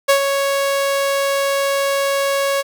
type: tone with ADSR envelope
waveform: sawtooth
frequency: 554.4 Hz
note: C#5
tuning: in tune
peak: -5 dBFS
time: 0.08-2.63 s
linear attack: 16 ms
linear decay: 95 ms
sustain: -7 dB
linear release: 29 ms
effects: none